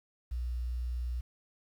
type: tone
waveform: sine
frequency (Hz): 60.8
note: B1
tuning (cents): -26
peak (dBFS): -31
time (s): 0.31-1.21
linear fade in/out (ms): 10
effects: tanh soft clip ceiling -27 dBFS + 10-bit